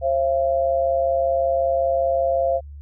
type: tone pair together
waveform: sine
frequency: 534.7 / 680 Hz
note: C5 / F5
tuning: +37 / -46 cents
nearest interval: major third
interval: 417 cents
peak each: -20 dBFS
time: 0.01-2.61 s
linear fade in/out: 50 ms
effects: added 72 Hz sine -35 dBFS peak until 2.81 s